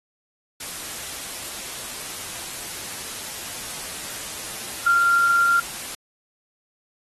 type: tone in noise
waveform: sine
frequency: 1386 Hz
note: F6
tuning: 14 cents flat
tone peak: -15 dBFS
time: 4.86-5.6 s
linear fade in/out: 5 ms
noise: white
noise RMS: -33 dBFS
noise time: 0.6-5.95 s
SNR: +15 dB
effects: AAC 32 kbps